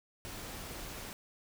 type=noise; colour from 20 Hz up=pink; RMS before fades=-44 dBFS; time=0.25-1.13 s; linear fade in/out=0 ms; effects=none